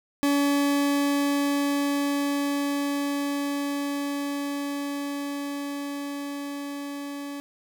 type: tone with level ramp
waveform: 40% pulse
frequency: 284 Hz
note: C#4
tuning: 42 cents sharp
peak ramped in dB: -19 to -32 dBFS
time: 0.23-7.4 s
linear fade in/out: 0 ms
effects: none